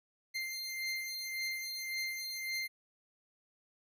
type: beating tone pair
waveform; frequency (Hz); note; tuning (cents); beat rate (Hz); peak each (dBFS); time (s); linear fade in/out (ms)
25% pulse; 2093 / 2094.8; C7 / C7; 0 / +1; 1.8; -38 / -35; 0.34-2.68; 20
effects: none